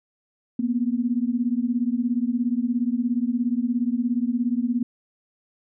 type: beating tone pair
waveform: sine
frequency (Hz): 234.2 / 251.2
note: A#3 / B3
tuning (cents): +8 / +30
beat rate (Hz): 17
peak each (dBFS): -23 / -24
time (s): 0.59-4.83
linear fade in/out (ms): 5
effects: none